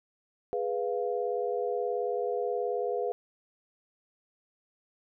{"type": "chord", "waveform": "sine", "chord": "F diminished", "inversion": "first", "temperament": "equal", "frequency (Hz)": [415.3, 493.9, 698.5], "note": ["Ab4", "Cb5", "F5"], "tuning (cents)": [0, 0, 0], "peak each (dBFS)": [-32, -31, -35], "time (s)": [0.53, 3.12], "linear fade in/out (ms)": 0, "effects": []}